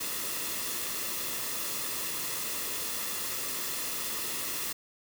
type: noise with comb filter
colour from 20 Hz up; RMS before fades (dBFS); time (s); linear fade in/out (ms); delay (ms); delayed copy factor
white; -34; 0-4.73; 10; 1.3; -0.5
effects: none